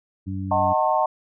harmonic tone, 95.5 Hz, G2, 45 cents flat, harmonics 1 / 2 / 3, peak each -28 / -31 / -33 dBFS, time 0.26-0.74 s, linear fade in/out 20 ms
sine chord, D# diminished seventh, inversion none, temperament just, 622.3 / 746.7 / 896 / 1075.3 Hz, D#5 / F#5 / A5 / C6, 0 / +16 / +31 / +47 cents, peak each -23 / -23 / -22 / -25 dBFS, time 0.51-1.06 s, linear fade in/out 5 ms
effects none

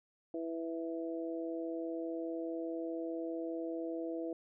harmonic tone, 164.81 Hz, E3, in tune, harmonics 2 / 3 / 4, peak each -38 / -42 / -44 dBFS, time 0.34-4.33 s, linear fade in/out 2 ms, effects none

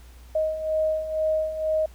sine beating tone pair, 625 / 627.1 Hz, D#5 / D#5, +8 / +13 cents, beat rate 2.1 Hz, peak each -29 / -23 dBFS, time 0.35-1.86 s, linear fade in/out 5 ms, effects added 60 Hz sine -44 dBFS peak until 1.94 s + pink hiss -55 dBFS RMS until 1.94 s

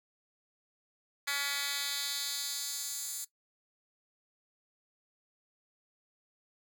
10% pulse tone with high-pass filter sweep, 282.8 Hz, C#4, 35 cents sharp, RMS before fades -36 dBFS, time 1.27-3.25 s, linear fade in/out 10 ms, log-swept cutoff 2100 to 7800 Hz, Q 1.3, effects noise-tail reverb RT60 0.1 s tail -17 dB re dry

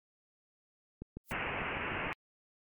click train, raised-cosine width 3 ms, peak -29 dBFS, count 8, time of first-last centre 1.02-2.069 s, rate 6.67 Hz
violet noise with exponential growth, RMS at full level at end -40 dBFS, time 1.24-1.32 s, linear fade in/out 0 ms, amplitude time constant 17 ms
white low-pass noise, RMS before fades -37 dBFS, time 1.31-2.13 s, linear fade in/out 0 ms, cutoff 2800 Hz, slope 96 dB/octave
effects MP3 96 kbps

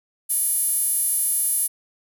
sawtooth tone with high-pass filter, 587.3 Hz, D5, in tune, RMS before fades -22 dBFS, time 0.29-1.68 s, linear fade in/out 20 ms, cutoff 11000 Hz, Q 6.8, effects none

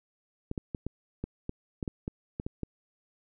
clicks, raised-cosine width 3 ms, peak -20 dBFS, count 12, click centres 0.514 / 0.578 / 0.748 / 0.866 / 1.24 / 1.494 / 1.828 / 1.878 / 2.079 / 2.399 / 2.465 / 2.633 s, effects none

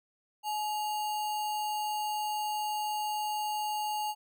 sine tone with sample-and-hold, 847 Hz, G#5, 34 cents sharp, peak -30 dBFS, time 0.43-4.15 s, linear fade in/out 50 ms, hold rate 3675 Hz, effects none

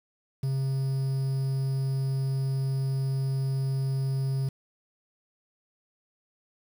triangle tone with quantisation, 134.3 Hz, C3, 46 cents sharp, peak -23 dBFS, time 0.43-4.49 s, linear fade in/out 5 ms, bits 8, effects none

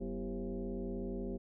sine tone with frequency modulation, 100.7 Hz, G2, 47 cents sharp, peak -36 dBFS, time 0-1.38 s, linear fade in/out 20 ms, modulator 145 Hz, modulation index 2.6, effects none

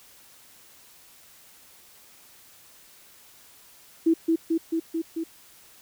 sine tone with echo, 327.5 Hz, E4, 11 cents flat, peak -16 dBFS, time 4.06-4.14 s, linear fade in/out 10 ms, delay 220 ms, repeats 5, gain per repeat -2 dB, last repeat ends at 5.24 s, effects white hiss -53 dBFS RMS until 5.81 s

